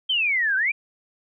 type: exponential two-way sweep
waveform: sine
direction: down then up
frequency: 3200 to 1503 to 2457 Hz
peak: -19 dBFS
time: 0.09-0.72 s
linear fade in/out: 10 ms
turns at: 0.56 s
effects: none